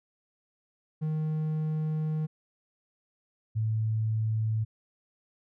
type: tone pair in turn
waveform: triangle / sine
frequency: 155.56 / 110 Hz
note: D#3 / A2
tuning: 0 / 0 cents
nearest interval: tritone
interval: 600 cents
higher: first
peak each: -25 dBFS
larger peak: neither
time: 1.01-2.27 / 3.55-4.65 s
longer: first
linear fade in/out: 20 ms
effects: none